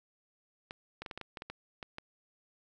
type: clicks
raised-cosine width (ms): 0.3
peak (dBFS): -25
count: 11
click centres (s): 0.709 / 1.02 / 1.062 / 1.112 / 1.176 / 1.213 / 1.372 / 1.421 / 1.5 / 1.828 / 1.984
effects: none